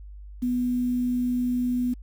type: tone with quantisation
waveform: sine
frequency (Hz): 246.9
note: B3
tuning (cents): 0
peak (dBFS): -22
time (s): 0.42-1.94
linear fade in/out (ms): 10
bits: 8
effects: added 50 Hz sine -39 dBFS peak until 2.02 s